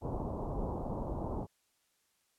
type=low-pass noise; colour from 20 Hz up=pink; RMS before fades=-37 dBFS; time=0.01-1.47 s; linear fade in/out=50 ms; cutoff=990 Hz; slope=48 dB/octave; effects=white hiss -75 dBFS RMS until 2.38 s + low-pass 12000 Hz 12 dB/octave